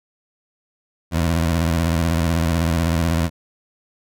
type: tone with vibrato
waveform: 20% pulse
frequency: 82.9 Hz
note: E2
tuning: 10 cents sharp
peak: -12 dBFS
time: 1.11-3.3 s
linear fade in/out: 50 ms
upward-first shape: square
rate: 16 Hz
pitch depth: 77 cents each way
effects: none